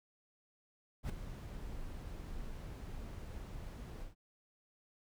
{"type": "noise with ADSR envelope", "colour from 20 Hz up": "brown", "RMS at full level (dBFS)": -34, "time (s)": [1.03, 4.15], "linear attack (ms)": 65, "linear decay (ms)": 6, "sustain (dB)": -11, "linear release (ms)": 130, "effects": []}